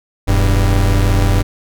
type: tone pair together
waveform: 45% pulse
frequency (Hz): 41.37 / 98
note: E1 / G2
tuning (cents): +7 / 0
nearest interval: octave + minor third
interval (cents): 1493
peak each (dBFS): -13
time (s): 0.27-1.43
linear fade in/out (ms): 20
effects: none